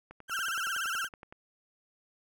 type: click train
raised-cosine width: 0.5 ms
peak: -32 dBFS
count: 14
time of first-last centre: 0.11-1.325 s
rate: 10.7 Hz
type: tone with vibrato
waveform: 35% pulse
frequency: 1456 Hz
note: F#6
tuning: 28 cents flat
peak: -29 dBFS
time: 0.28-1.09 s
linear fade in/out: 50 ms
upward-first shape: sine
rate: 17 Hz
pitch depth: 170 cents each way
effects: none

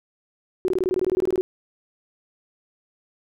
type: tone bursts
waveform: sine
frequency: 370 Hz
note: F#4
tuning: in tune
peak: -18 dBFS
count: 15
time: 0.65-1.41 s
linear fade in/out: 0 ms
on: 32 ms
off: 20 ms
effects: none

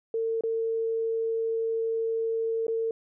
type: tone with dropouts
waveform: sine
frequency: 452.1 Hz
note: A4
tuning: 47 cents sharp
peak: -25 dBFS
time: 0.14-2.91 s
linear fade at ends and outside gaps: 2 ms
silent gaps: 0.409-0.436 / 2.668-2.681 s
effects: none

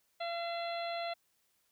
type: harmonic tone with a mistuned harmonic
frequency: 682 Hz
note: F5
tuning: 41 cents flat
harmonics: 1 / 2 / 3 / 4 / 5 / 6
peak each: -36 / -46 / -46 / -49 / -48 / -47 dBFS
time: 0.2-1.14 s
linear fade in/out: 10 ms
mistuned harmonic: 4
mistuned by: -30 cents
effects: white hiss -75 dBFS RMS until 1.71 s

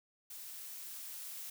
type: noise with level ramp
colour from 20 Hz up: blue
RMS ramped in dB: -48 to -45 dBFS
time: 0.3-1.5 s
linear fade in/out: 5 ms
effects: none

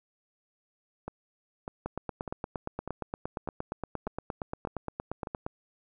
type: two click trains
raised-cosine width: 1 ms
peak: -22 / -19 dBFS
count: 8 / 32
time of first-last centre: 1.08-5.272 / 1.86-5.465 s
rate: 1.67 / 8.6 Hz
effects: none

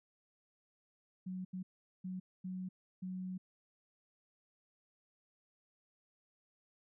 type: tone bursts at uneven times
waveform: sine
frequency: 185 Hz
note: F#3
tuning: in tune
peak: -39 dBFS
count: 5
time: 1.26-1.45 / 1.53-1.63 / 2.04-2.2 / 2.44-2.69 / 3.02-3.38 s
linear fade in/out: 10 ms
effects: none

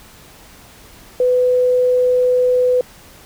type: tone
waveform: sine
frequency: 500 Hz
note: B4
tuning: 21 cents sharp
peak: -11 dBFS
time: 1.2-2.81 s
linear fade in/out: 2 ms
effects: pink hiss -43 dBFS RMS until 3.25 s

